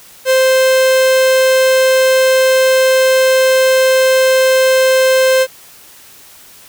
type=tone; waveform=45% pulse; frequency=522 Hz; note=C5; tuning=4 cents flat; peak=-8 dBFS; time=0.25-5.47 s; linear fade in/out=50 ms; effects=white hiss -40 dBFS RMS until 6.68 s